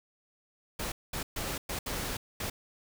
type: noise bursts at uneven times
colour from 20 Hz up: pink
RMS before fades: -35 dBFS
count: 6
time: 0.79-0.92 / 1.13-1.23 / 1.36-1.58 / 1.69-1.79 / 1.86-2.17 / 2.4-2.5 s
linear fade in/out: 5 ms
effects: none

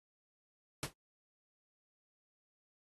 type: noise with exponential decay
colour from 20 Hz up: pink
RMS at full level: -32 dBFS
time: 0.83-0.93 s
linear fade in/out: 1 ms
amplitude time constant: 21 ms
effects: high-pass 60 Hz 12 dB/octave + AAC 32 kbps

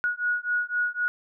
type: beating tone pair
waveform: sine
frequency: 1453 / 1456.9 Hz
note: F#6 / F#6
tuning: -32 / -27 cents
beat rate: 3.9 Hz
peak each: -27 dBFS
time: 0.04-1.08 s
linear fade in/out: 0 ms
effects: none

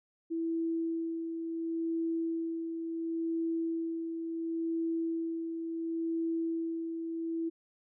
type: tone with tremolo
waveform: sine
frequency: 329.6 Hz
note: E4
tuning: in tune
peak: -29 dBFS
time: 0.3-7.5 s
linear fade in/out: 20 ms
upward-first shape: sine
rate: 0.71 Hz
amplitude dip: 45%
effects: none

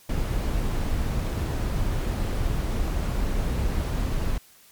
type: noise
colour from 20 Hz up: brown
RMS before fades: -25 dBFS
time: 0.09-4.38 s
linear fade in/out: 5 ms
effects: white hiss -54 dBFS RMS until 4.71 s + MP3 96 kbps

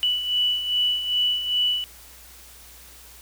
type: beating tone pair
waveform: sine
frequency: 2960 / 2962.5 Hz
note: F#7 / F#7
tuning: 0 / +1 cents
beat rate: 2.5 Hz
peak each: -28 / -21 dBFS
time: 0.03-1.84 s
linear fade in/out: 0 ms
effects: added 60 Hz sine -51 dBFS peak until 3.21 s + white hiss -47 dBFS RMS until 3.21 s

